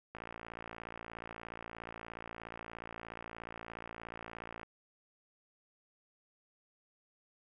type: click train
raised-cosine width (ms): 0.5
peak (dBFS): -29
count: 256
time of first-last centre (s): 0.15-4.632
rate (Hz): 56.9
effects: none